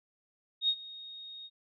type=tone with ADSR envelope; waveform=sine; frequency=3729 Hz; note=A#7; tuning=in tune; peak=-23 dBFS; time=0.61-1.5 s; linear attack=76 ms; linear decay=62 ms; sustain=-20 dB; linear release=45 ms; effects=none